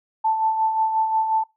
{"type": "tone with tremolo", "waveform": "sine", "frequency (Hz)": 882, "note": "A5", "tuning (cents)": 4, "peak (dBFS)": -16, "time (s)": [0.24, 1.44], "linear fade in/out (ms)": 10, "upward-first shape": "sine", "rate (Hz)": 5.6, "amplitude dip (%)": 50, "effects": ["noise-tail reverb RT60 0.2 s tail -20 dB re dry"]}